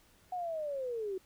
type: linear sweep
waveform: sine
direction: down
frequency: 741 to 366.2 Hz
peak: -34 dBFS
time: 0.32-1.18 s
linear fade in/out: 5 ms
effects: pink hiss -65 dBFS RMS until 1.25 s